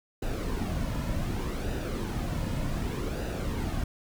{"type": "noise with flanger", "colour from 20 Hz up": "brown", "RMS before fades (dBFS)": -31, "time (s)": [0.22, 3.84], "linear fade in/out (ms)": 5, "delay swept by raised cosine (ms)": [0.91, 2.61], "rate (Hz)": 0.66, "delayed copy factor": -0.5, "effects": []}